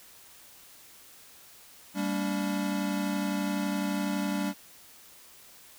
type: tone cluster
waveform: square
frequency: 197.6 / 229.5 / 287.4 Hz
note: G3 / A#3 / D4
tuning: +14 / -27 / -37 cents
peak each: -31 / -38 / -33 dBFS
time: 1.94-4.54 s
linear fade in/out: 50 ms
effects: white hiss -53 dBFS RMS until 5.78 s